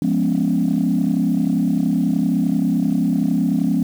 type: chord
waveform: sine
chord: C# dominant seventh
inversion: first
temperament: equal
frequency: 174.61 / 207.7 / 246.9 / 277.2 Hz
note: E#3 / G#3 / B3 / C#4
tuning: 0 / 0 / 0 / 0 cents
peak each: -20 dBFS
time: 0.02-3.83 s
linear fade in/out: 2 ms
effects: tanh soft clip ceiling -9 dBFS + 7-bit